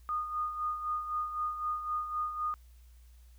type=tone with tremolo; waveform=sine; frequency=1228 Hz; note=D#6; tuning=23 cents flat; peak=-29 dBFS; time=0.09-2.54 s; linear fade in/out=0 ms; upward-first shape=sine; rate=3.9 Hz; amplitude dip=60%; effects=added 60 Hz sine -53 dBFS peak until 3.38 s + white hiss -69 dBFS RMS until 3.38 s